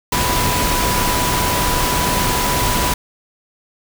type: tone in noise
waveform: sine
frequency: 986 Hz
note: B5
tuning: 3 cents flat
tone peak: -21 dBFS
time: 0.12-2.94 s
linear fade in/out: 5 ms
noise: pink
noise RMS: -18 dBFS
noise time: 0.12-2.94 s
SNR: -6 dB
effects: none